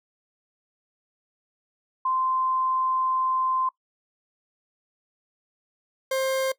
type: tone pair in turn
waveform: sine / 40% pulse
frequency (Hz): 1039 / 529.2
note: C6 / C5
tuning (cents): -12 / +20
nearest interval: octave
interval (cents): 1168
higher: first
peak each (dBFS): -22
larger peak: neither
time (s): 2.05-3.69 / 6.11-6.52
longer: first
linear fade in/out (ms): 5
effects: noise-tail reverb RT60 0.1 s tail -20 dB re dry